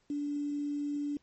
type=tone with quantisation; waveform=sine; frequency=290 Hz; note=D4; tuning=22 cents flat; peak=-31 dBFS; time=0.1-1.17 s; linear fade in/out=2 ms; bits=9; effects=pink hiss -72 dBFS RMS until 1.22 s + MP3 32 kbps